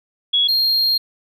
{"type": "tone pair in turn", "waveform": ["sine", "triangle"], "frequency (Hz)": [3350, 4221], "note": ["G#7", "C8"], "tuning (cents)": [14, 14], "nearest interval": "major third", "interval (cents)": 400, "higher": "second", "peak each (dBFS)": -13, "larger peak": "neither", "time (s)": [[0.33, 0.48], [0.48, 0.98]], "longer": "second", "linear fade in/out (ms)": 10, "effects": []}